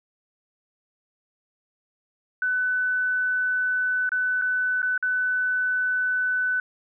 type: tone with dropouts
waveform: sine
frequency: 1500 Hz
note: F#6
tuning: 23 cents sharp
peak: -21 dBFS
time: 2.42-6.6 s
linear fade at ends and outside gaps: 2 ms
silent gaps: 4.092-4.118 / 4.415-4.42 / 4.819-4.828 / 4.978-5.026 s
effects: none